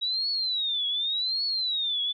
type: tone with vibrato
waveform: sine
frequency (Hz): 3841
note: B7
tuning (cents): -49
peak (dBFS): -25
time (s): 0.01-2.13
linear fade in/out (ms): 20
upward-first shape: triangle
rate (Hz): 0.87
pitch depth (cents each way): 250
effects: none